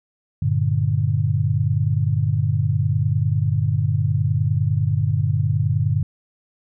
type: chord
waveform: sine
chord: G minor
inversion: none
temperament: equal with one note detuned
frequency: 97.27 / 116.54 / 146.83 Hz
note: G2 / Bb2 / D3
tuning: -13 / 0 / 0 cents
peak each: -21 dBFS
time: 0.42-6.03 s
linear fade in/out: 5 ms
effects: none